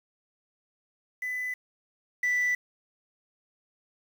sine tone pair in turn, 2001 / 1976.9 Hz, B6 / B6, +22 / +1 cents, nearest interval unison, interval 21 cents, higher first, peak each -29 / -21 dBFS, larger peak second, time 1.22-1.54 / 2.23-2.55 s, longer neither, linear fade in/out 5 ms, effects tanh soft clip ceiling -22 dBFS + 8-bit

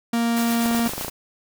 45% pulse tone, 233.1 Hz, A#3, in tune, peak -19 dBFS, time 0.13-0.88 s, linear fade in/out 5 ms
white noise with tremolo, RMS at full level -30 dBFS, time 0.36-1.1 s, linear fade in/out 10 ms, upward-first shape sine, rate 8 Hz, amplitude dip 40%
clicks, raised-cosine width 1 ms, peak -16 dBFS, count 11, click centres 0.659 / 0.712 / 0.748 / 0.794 / 0.861 / 0.894 / 0.935 / 0.98 / 1.011 / 1.047 / 1.082 s
effects none

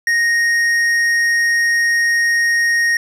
sine tone with tanh clipping, 1864.7 Hz, A#6, in tune, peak -14 dBFS, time 0.07-2.97 s, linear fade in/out 2 ms, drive 10 dB, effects none

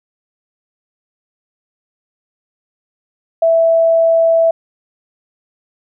sine tone, 659.3 Hz, E5, in tune, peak -8 dBFS, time 3.42-4.51 s, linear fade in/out 5 ms, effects none

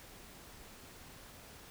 silence, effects pink hiss -54 dBFS RMS until 1.7 s

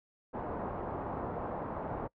white low-pass noise, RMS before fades -38 dBFS, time 0.33-2.08 s, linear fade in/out 20 ms, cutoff 980 Hz, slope 24 dB/octave, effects noise-tail reverb RT60 0.1 s tail -23 dB re dry

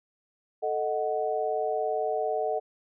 sine chord, D# diminished, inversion second, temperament equal, 440 / 622.3 / 740 Hz, A4 / D#5 / F#5, 0 / 0 / 0 cents, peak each -30 dBFS, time 0.62-2.6 s, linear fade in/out 20 ms, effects none

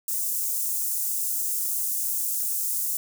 white high-pass noise, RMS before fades -27 dBFS, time 0.08-2.97 s, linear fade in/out 2 ms, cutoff 7100 Hz, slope 24 dB/octave, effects none

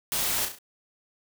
white noise with echo, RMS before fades -28 dBFS, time 0.12-0.45 s, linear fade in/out 0 ms, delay 34 ms, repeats 4, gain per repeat -6 dB, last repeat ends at 0.586 s, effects none

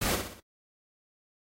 pink noise with echo, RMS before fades -29 dBFS, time 0.01-0.16 s, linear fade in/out 10 ms, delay 61 ms, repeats 4, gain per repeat -6 dB, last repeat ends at 0.404 s, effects AAC 48 kbps

